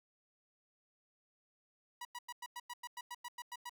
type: tone bursts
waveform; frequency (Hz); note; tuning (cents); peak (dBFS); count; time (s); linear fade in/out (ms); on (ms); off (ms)
sawtooth; 970; B5; -31; -39; 13; 2.01-3.695; 5; 41; 96
effects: none